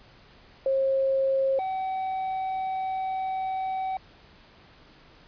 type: tone pair in turn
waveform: sine / triangle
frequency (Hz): 537 / 759.4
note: C5 / F#5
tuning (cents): +45 / +45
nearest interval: tritone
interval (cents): 600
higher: second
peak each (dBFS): -21 / -25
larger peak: first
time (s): 0.66-1.59 / 1.59-3.97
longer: second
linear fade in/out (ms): 2
effects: pink hiss -54 dBFS RMS until 5.27 s + resampled to 11025 Hz